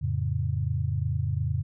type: chord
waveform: sine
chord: F augmented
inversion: none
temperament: equal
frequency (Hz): 87.31 / 110 / 138.59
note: F2 / A2 / C#3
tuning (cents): 0 / 0 / 0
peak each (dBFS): -29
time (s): 0.01-1.63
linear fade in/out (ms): 20
effects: none